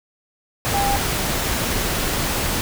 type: tone in noise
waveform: sine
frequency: 800 Hz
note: G5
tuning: 35 cents sharp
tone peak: -19 dBFS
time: 0.74-0.96 s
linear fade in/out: 0 ms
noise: pink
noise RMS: -22 dBFS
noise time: 0.65-2.61 s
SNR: 0 dB
effects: none